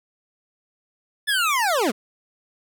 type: linear sweep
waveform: 25% pulse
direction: down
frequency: 1756 to 185 Hz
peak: -15 dBFS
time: 1.27-1.92 s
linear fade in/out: 20 ms
effects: none